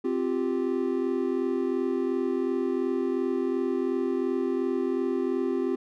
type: chord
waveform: triangle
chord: C suspended fourth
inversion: none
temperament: equal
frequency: 261.6 / 349.2 / 392 Hz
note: C4 / F4 / G4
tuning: 0 / 0 / 0 cents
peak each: -27 dBFS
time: 0.04-5.76 s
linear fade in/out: 10 ms
effects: none

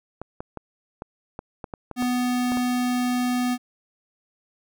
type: clicks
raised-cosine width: 1 ms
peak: -19 dBFS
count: 11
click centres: 0.216 / 0.405 / 0.573 / 1.021 / 1.391 / 1.642 / 1.738 / 1.913 / 2.024 / 2.52 / 2.572 s
type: tone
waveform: square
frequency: 247.8 Hz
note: B3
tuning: 6 cents sharp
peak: -22 dBFS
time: 1.96-3.58 s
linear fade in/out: 50 ms
effects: none

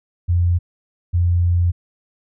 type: tone pair in turn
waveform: sine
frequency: 87.31 / 87.31 Hz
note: F2 / F2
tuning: 0 / 0 cents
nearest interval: unison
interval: 0 cents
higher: neither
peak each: -13 dBFS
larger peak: neither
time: 0.28-0.59 / 1.13-1.72 s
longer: second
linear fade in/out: 20 ms
effects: none

